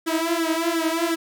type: tone with flanger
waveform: sawtooth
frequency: 329.6 Hz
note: E4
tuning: in tune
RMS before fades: -23 dBFS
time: 0.06-1.16 s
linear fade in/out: 20 ms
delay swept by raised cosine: 0.55 to 5.25 ms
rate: 2.8 Hz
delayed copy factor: +1
effects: none